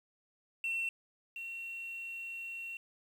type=tone pair in turn; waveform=sine; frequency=2706 / 2728 Hz; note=E7 / F7; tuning=+45 / -41 cents; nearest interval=unison; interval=14 cents; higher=second; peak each=-30 / -39 dBFS; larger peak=first; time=0.64-0.89 / 1.36-2.77 s; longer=second; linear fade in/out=2 ms; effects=tanh soft clip ceiling -31 dBFS + 10-bit